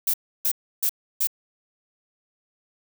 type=noise bursts; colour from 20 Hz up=violet; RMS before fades=-22 dBFS; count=4; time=0.07-1.272 s; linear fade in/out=5 ms; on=68 ms; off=310 ms; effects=none